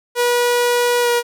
sawtooth tone with pitch glide, 484.4 to 478.8 Hz, B4 to A#4, -34 to +46 cents, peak -10 dBFS, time 0.15-1.23 s, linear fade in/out 50 ms, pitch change -20 cents, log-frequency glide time 1.01-1.09 s, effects none

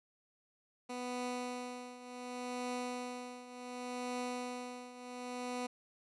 15% pulse tone with tremolo, 247.8 Hz, B3, 6 cents sharp, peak -30 dBFS, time 0.89-5.67 s, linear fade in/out 10 ms, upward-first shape triangle, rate 0.68 Hz, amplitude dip 80%, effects resampled to 24000 Hz

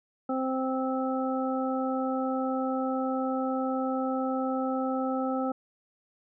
harmonic tone, 261.6 Hz, C4, in tune, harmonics 1 / 2 / 3 / 5, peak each -29 / -32 / -34 / -36 dBFS, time 0.29-5.52 s, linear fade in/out 5 ms, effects none

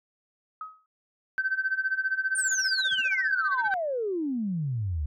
sine tone with exponential decay, 1269 Hz, D#6, 34 cents sharp, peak -31 dBFS, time 0.61-0.86 s, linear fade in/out 2 ms, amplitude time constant 54 ms
sine tone with tremolo, 1543 Hz, G6, 28 cents flat, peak -21 dBFS, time 1.38-3.74 s, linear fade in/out 0 ms, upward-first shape sine, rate 15 Hz, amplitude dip 85%
sine exponential sweep, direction down, 9150 to 69.2 Hz, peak -26 dBFS, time 2.35-5.06 s, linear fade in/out 5 ms
effects tanh soft clip ceiling -17 dBFS

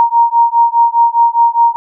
sine beating tone pair, 932 / 936.9 Hz, A#5 / A#5, -1 / +8 cents, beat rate 4.9 Hz, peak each -10 dBFS, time 0-1.76 s, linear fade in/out 0 ms, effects none

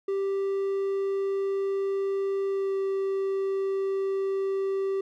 triangle tone with pitch glide, 392 to 388.8 Hz, G4 to G4, 0 to -14 cents, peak -23 dBFS, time 0.08-5.01 s, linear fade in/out 5 ms, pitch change -14 cents, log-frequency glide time 2.48-2.76 s, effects none

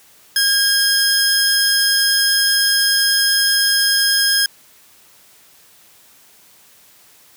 sawtooth tone pair together, 1621 / 5132 Hz, G#6 / E8, -42 / -47 cents, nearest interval octave + minor sixth, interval 1995 cents, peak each -13 dBFS, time 0.36-4.46 s, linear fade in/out 2 ms, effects white hiss -49 dBFS RMS until 7.36 s + high-pass 60 Hz 12 dB/octave

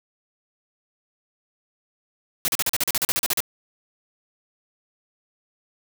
white noise bursts, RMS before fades -22 dBFS, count 14, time 2.45-3.404 s, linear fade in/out 0 ms, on 31 ms, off 40 ms, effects none

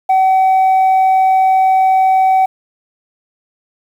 sine tone, 759 Hz, F#5, 44 cents sharp, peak -5 dBFS, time 0.09-2.46 s, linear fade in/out 10 ms, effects tanh soft clip ceiling -7 dBFS + 7-bit

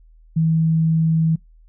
sine tone, 161.2 Hz, E3, 38 cents flat, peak -14 dBFS, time 0.36-1.36 s, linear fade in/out 10 ms, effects noise-tail reverb RT60 0.2 s tail -26 dB re dry + added 40 Hz sine -46 dBFS peak until 1.68 s

